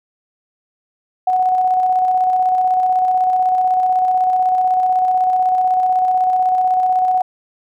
sine tone with tremolo, 740 Hz, F#5, in tune, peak -11 dBFS, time 1.27-7.22 s, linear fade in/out 5 ms, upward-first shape square, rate 16 Hz, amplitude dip 25%, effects none

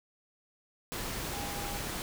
sine tone in noise, 811 Hz, G#5, 41 cents flat, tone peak -42 dBFS, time 1.33-1.78 s, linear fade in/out 0 ms, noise pink, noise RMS -37 dBFS, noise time 0.92-2.02 s, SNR -8 dB, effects none

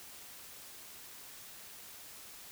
silence, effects white hiss -51 dBFS RMS until 2.51 s

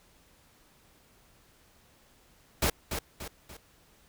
pink noise with echo, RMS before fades -26 dBFS, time 2.62-2.7 s, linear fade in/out 5 ms, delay 290 ms, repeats 3, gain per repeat -7 dB, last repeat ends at 3.57 s, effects pink hiss -62 dBFS RMS until 4.08 s

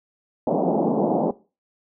pink band-pass noise, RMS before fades -21 dBFS, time 0.47-1.31 s, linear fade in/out 2 ms, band 170 to 840 Hz, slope 48 dB/octave, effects noise-tail reverb RT60 0.3 s tail -18 dB re dry

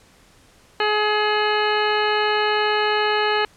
harmonic tone, 422.6 Hz, G#4, 30 cents sharp, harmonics 1 / 2 / 3 / 4 / 5 / 6 / 7 / 9 / 10, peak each -22 / -23 / -26 / -25 / -31 / -30 / -28 / -38 / -32 dBFS, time 0.8-3.45 s, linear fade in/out 2 ms, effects pink hiss -53 dBFS RMS until 3.56 s + low-pass 10000 Hz 12 dB/octave

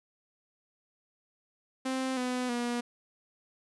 sawtooth tone with pitch steps, 261.6 / 250.8 / 240.4 Hz, C4 / B3 / B3, 0 / +27 / -46 cents, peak -26 dBFS, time 1.85-2.81 s, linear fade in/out 10 ms, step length 320 ms, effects resampled to 24000 Hz

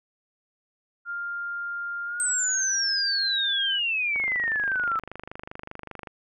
sine tone with pitch glide, 1400 to 1598.9 Hz, F6 to G6, +4 to +34 cents, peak -29 dBFS, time 1.05-3.8 s, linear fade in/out 50 ms, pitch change +230 cents, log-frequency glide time 2.05-2.82 s
sine exponential sweep, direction down, 8372 to 1300 Hz, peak -23 dBFS, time 2.2-4.99 s, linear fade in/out 0 ms
click train, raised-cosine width 0.5 ms, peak -22 dBFS, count 49, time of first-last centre 4.16-6.072 s, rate 25.1 Hz
effects none

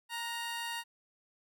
15% pulse tone pair together, 932.3 / 1441.9 Hz, A#5 / F#6, 0 / -45 cents, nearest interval minor sixth, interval 755 cents, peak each -30 / -40 dBFS, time 0.09-0.84 s, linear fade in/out 50 ms, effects none

